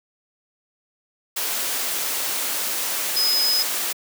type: tone in noise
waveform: sine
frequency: 5060 Hz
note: D#8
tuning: 28 cents sharp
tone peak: -18 dBFS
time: 3.16-3.63 s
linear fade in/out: 10 ms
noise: white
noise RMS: -25 dBFS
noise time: 1.36-3.93 s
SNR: +4 dB
effects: high-pass 300 Hz 12 dB/octave